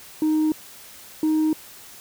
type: tone pair in turn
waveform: sine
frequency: 310.3 / 311.7 Hz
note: D#4 / D#4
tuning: -5 / +3 cents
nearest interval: unison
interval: 8 cents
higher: second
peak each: -15 dBFS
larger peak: neither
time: 0.22-0.52 / 1.23-1.53 s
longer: neither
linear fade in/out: 2 ms
effects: tanh soft clip ceiling -16 dBFS + white hiss -44 dBFS RMS until 2 s